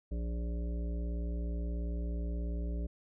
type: harmonic tone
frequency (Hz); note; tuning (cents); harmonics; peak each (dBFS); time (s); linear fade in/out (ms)
58.5; A#1; +7; 1 / 3 / 5 / 7 / 9 / 10; -33 / -43 / -47 / -50 / -57 / -52; 0.11-2.87; 10
effects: none